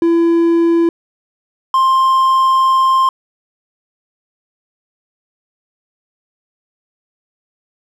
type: tone pair in turn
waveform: triangle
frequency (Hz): 336 / 1053.9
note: E4 / C6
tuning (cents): +33 / +12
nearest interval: octave + minor sixth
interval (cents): 1979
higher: second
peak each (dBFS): -7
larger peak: neither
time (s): 0.02-0.89 / 1.74-3.09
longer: second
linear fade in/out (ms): 2
effects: none